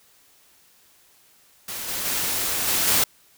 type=noise with level steps; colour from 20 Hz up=white; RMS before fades=-32 / -28 / -25 / -22 / -19 dBFS; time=1.68-3.04 s; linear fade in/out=5 ms; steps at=1.88 / 2.05 / 2.67 / 2.87 s; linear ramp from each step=10 ms; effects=white hiss -57 dBFS RMS until 3.37 s